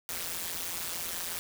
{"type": "noise with amplitude modulation", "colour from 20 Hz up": "white", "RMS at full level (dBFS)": -32, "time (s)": [0.09, 1.39], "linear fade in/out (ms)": 0, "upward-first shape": "sine", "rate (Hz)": 172, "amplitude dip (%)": 95, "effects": []}